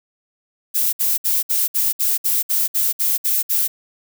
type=noise bursts; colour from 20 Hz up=violet; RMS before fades=-18 dBFS; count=12; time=0.74-3.68 s; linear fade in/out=20 ms; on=190 ms; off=60 ms; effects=none